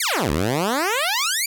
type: exponential two-way sweep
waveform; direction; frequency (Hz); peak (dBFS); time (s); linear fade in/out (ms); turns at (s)
10% pulse; down then up; 2393 to 68.2 to 2393; -11; 0-1.46; 5; 0.31
effects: none